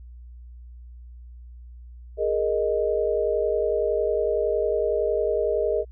sine chord, Ab suspended second, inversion none, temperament equal, 415.3 / 466.2 / 622.3 Hz, Ab4 / Bb4 / Eb5, 0 / 0 / 0 cents, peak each -25 dBFS, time 2.17-5.85 s, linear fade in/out 50 ms, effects added 60 Hz sine -40 dBFS peak until 5.91 s

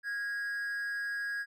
triangle tone with amplitude modulation, 1648 Hz, G#6, 14 cents flat, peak -29 dBFS, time 0.03-1.46 s, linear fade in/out 50 ms, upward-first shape sine, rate 234 Hz, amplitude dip 45%, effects none

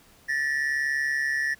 triangle tone pair together, 1764 / 1904.9 Hz, A6 / A#6, +4 / +37 cents, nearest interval minor second, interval 133 cents, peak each -24 / -26 dBFS, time 0.28-1.55 s, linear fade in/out 20 ms, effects pink hiss -56 dBFS RMS until 1.59 s

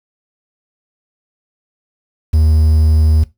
triangle tone with quantisation, 78 Hz, D#2, 5 cents sharp, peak -6 dBFS, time 2.33-3.24 s, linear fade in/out 10 ms, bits 6, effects noise-tail reverb RT60 0.2 s tail -17 dB re dry

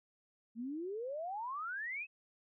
sine exponential sweep, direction up, 220 to 2637 Hz, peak -38 dBFS, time 0.55-2.07 s, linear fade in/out 50 ms, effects none

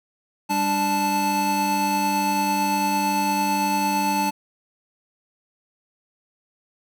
square tone cluster, 197.8 / 294.3 / 874 Hz, G3 / D4 / A5, +16 / +4 / -12 cents, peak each -28 / -29 / -22 dBFS, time 0.49-4.31 s, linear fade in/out 20 ms, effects none

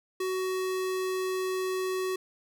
square tone, 373.7 Hz, F#4, 17 cents sharp, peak -29 dBFS, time 0.2-2.16 s, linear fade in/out 5 ms, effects none

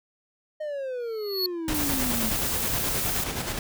triangle exponential sweep, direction down, 622.3 to 215.7 Hz, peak -27 dBFS, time 0.6-2.3 s, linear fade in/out 10 ms
square tone with exponential growth, 4373 Hz, C#8, 24 cents flat, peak -22 dBFS, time 1-1.46 s, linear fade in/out 1 ms, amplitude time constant 100 ms
pink noise with tremolo, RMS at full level -29 dBFS, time 1.68-3.59 s, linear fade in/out 2 ms, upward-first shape square, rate 9.5 Hz, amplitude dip 40%
blue noise, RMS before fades -29 dBFS, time 1.74-3.24 s, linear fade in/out 5 ms
effects none

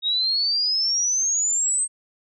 sine exponential sweep, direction up, 3736 to 8400 Hz, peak -19 dBFS, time 0.02-1.88 s, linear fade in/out 50 ms, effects none

